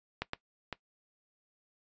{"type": "clicks", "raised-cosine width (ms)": 0.3, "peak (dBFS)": [-17, -18, -20], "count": 3, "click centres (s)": [0.22, 0.334, 0.727], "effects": ["noise-tail reverb RT60 0.1 s tail -19 dB re dry", "resampled to 16000 Hz"]}